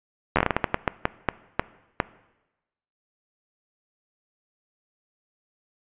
slowing click train, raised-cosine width 0.5 ms, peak -4 dBFS, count 15, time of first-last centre 0.36-2.002 s, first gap 11 ms, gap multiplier 1.32, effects noise-tail reverb RT60 1.0 s tail -19 dB re dry + resampled to 8000 Hz

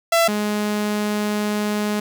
sawtooth tone pair in turn, 670 / 209.2 Hz, E5 / G#3, +28 / +13 cents, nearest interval octave + minor sixth, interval 2015 cents, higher first, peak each -10 / -16 dBFS, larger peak first, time 0.12-0.28 / 0.28-2 s, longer second, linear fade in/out 5 ms, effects none

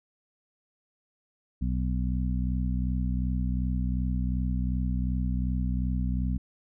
harmonic tone, 62.7 Hz, B1, 27 cents sharp, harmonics 1 / 2 / 3 / 4, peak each -27 / -33 / -32 / -36 dBFS, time 1.61-6.38 s, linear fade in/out 10 ms, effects none

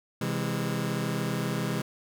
sawtooth chord, C augmented, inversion none, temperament just, 130.81 / 163.52 / 204.4 Hz, C3 / E3 / G#3, 0 / -14 / -27 cents, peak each -28 dBFS, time 0.21-1.82 s, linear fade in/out 5 ms, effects none

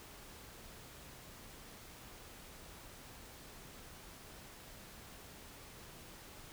silence, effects pink hiss -54 dBFS RMS until 6.52 s

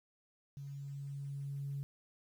sine tone with level ramp, 140 Hz, C#3, 18 cents sharp, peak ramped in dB -43 to -36 dBFS, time 0.57-1.83 s, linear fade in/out 0 ms, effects tanh soft clip ceiling -32 dBFS + 11-bit

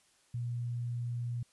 sine tone, 120 Hz, B2, 49 cents flat, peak -33 dBFS, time 0.34-1.43 s, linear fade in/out 5 ms, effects white hiss -68 dBFS RMS until 1.52 s + resampled to 24000 Hz

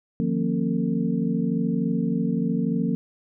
sine tone cluster, 155.4 / 178.8 / 231.9 / 272.8 / 452.4 Hz, D#3 / F3 / A#3 / C#4 / A4, -2 / +41 / -9 / -28 / +48 cents, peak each -31 / -25 / -25 / -29 / -34 dBFS, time 0.2-2.95 s, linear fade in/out 0 ms, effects none

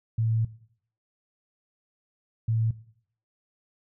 sine tone pair in turn, 112.4 / 112.4 Hz, A2 / A2, +37 / +37 cents, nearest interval unison, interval 0 cents, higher neither, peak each -22 dBFS, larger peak neither, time 0.18-0.45 / 2.48-2.71 s, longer first, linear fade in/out 5 ms, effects noise-tail reverb RT60 0.6 s tail -17 dB re dry

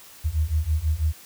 sine beating tone pair, 74.7 / 80.8 Hz, D2 / E2, +30 / -34 cents, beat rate 6.1 Hz, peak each -24 / -23 dBFS, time 0.24-1.13 s, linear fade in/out 20 ms, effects white hiss -47 dBFS RMS until 1.25 s

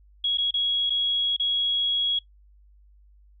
sine tone with dropouts, 3322 Hz, G#7, in tune, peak -21 dBFS, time 0.24-2.19 s, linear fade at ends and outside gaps 5 ms, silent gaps 0.374-0.382 / 0.509-0.54 / 0.898-0.903 / 1.365-1.397 s, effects noise-tail reverb RT60 0.1 s tail -20 dB re dry + added 50 Hz sine -52 dBFS peak until 3.4 s

